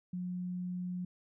sine tone, 180 Hz, F#3, 47 cents flat, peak -35 dBFS, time 0.13-1.05 s, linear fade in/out 5 ms, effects none

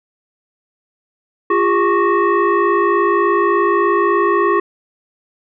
sine tone with frequency modulation, 347.7 Hz, F4, 8 cents flat, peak -11 dBFS, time 1.5-4.6 s, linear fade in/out 5 ms, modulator 752 Hz, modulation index 1.5, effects none

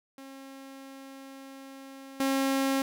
sawtooth tone with level steps, 270 Hz, C#4, 45 cents flat, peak -40 / -21 dBFS, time 0.18-2.82 s, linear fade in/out 2 ms, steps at 2.2 s, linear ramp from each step 2 ms, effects none

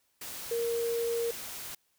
sine tone in noise, 466.2 Hz, A#4, in tune, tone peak -28 dBFS, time 0.51-1.31 s, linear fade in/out 5 ms, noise white, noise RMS -41 dBFS, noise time 0.21-1.75 s, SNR +10 dB, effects white hiss -73 dBFS RMS until 1.98 s

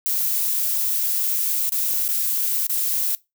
violet noise with dropouts, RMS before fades -22 dBFS, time 0.06-3.15 s, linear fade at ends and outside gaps 0 ms, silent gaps 1.694-1.721 / 2.08-2.088 / 2.667-2.696 s, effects noise-tail reverb RT60 0.2 s tail -21 dB re dry

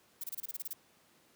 violet noise bursts, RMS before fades -39 dBFS, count 10, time 0.21-0.733 s, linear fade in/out 5 ms, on 28 ms, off 27 ms, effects pink hiss -66 dBFS RMS until 1.35 s + high-pass 150 Hz 12 dB/octave

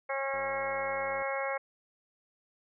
harmonic tone, 272.3 Hz, C#4, 31 cents flat, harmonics 2 / 3 / 4 / 5 / 6 / 7 / 8, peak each -34 / -38 / -39 / -42 / -42 / -42 / -38 dBFS, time 0.09-1.58 s, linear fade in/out 10 ms
click train, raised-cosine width 1 ms, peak -35 dBFS, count 90, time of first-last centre 0.34-1.221 s, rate 101 Hz
effects none

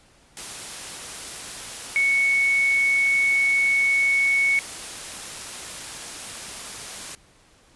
sine tone in noise, 2217 Hz, C#7, in tune, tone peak -17 dBFS, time 1.96-4.59 s, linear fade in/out 0 ms, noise white, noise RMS -35 dBFS, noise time 0.37-7.15 s, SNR +15 dB, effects pink hiss -56 dBFS RMS until 7.75 s + resampled to 24000 Hz

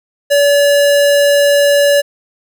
square tone, 572 Hz, D5, 46 cents flat, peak -8 dBFS, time 0.3-2.02 s, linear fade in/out 20 ms, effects none

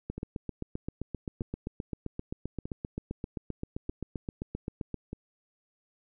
two click trains, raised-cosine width 3 ms, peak -24 / -21 dBFS, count 5 / 38, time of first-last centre 0.18-5.13 / 0.1-4.943 s, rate 0.808 / 7.64 Hz, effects none

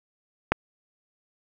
click, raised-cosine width 0.5 ms, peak -4 dBFS, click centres 0.52 s, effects none

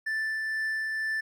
triangle tone with tremolo, 1763 Hz, A6, 3 cents sharp, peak -25 dBFS, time 0.06-1.21 s, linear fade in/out 10 ms, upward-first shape triangle, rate 2.1 Hz, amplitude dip 25%, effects none

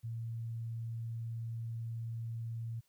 sine tone, 114.8 Hz, A#2, 26 cents flat, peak -37 dBFS, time 0.03-2.81 s, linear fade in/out 20 ms, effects white hiss -75 dBFS RMS until 2.88 s

